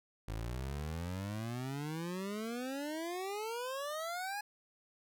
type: exponential sweep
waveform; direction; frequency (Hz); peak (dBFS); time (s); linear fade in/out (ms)
25% pulse; up; 51.91 to 840; -34; 0.28-4.41; 5
effects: none